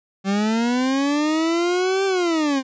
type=linear two-way sweep; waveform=40% pulse; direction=up then down; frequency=191.3 to 392.5 to 258 Hz; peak=-17 dBFS; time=0.24-2.63 s; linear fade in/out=50 ms; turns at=2.05 s; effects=resampled to 16000 Hz